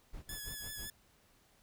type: noise with tremolo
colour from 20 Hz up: brown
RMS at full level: -46 dBFS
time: 0.13-0.91 s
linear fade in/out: 5 ms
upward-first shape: sine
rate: 6.1 Hz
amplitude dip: 100%
type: tone with vibrato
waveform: 5% pulse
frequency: 1705 Hz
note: G#6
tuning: 45 cents sharp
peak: -32 dBFS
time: 0.29-0.9 s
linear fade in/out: 2 ms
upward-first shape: sine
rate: 5.4 Hz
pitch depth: 29 cents each way
effects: pink hiss -68 dBFS RMS until 1.62 s

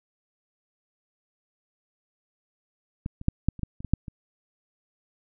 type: clicks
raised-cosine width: 5 ms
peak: -18 / -26 / -8 / -8 / -28 / -15 / -27 / -21 / -7 / -24 dBFS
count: 10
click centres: 3.061 / 3.214 / 3.284 / 3.486 / 3.593 / 3.633 / 3.805 / 3.847 / 3.936 / 4.082 s
effects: none

